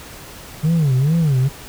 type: tone with vibrato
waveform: sine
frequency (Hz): 146.83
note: D3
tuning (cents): 0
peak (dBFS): -10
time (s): 0.63-1.49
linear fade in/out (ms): 20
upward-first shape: sine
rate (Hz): 2.3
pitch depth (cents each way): 240
effects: tanh soft clip ceiling -12 dBFS + pink hiss -37 dBFS RMS until 1.68 s